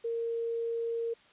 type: tone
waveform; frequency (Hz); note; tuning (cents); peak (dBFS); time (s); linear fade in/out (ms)
sine; 462.3; A#4; -14; -30; 0.04-1.14; 10
effects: white hiss -60 dBFS RMS until 1.32 s + resampled to 8000 Hz